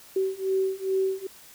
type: beating tone pair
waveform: sine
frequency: 381 / 383.4 Hz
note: G4 / G4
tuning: -49 / -38 cents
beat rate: 2.4 Hz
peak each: -27 / -26 dBFS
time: 0.16-1.27 s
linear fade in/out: 5 ms
effects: white hiss -50 dBFS RMS until 1.54 s